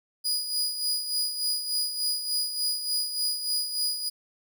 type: tone with tremolo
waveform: sawtooth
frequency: 4916 Hz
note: D#8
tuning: 22 cents flat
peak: -21 dBFS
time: 0.24-4.1 s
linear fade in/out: 20 ms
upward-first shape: sine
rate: 3.4 Hz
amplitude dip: 60%
effects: none